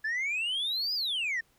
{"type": "exponential two-way sweep", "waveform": "sine", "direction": "up then down", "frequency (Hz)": [1704, 5050, 1787], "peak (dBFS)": -26, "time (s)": [0.04, 1.41], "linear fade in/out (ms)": 10, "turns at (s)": 0.94, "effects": ["tanh soft clip ceiling -27 dBFS", "pink hiss -67 dBFS RMS until 1.58 s"]}